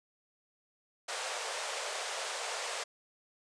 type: band-pass noise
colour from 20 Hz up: pink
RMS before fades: -38 dBFS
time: 1.08-2.84 s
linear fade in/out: 10 ms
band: 460 to 9100 Hz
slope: 48 dB/octave
effects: none